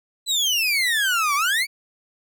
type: exponential two-way sweep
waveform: 30% pulse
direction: down then up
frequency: 4050 to 1108.7 to 2329 Hz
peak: -16 dBFS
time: 0.26-1.67 s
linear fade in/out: 50 ms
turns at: 1.35 s
effects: none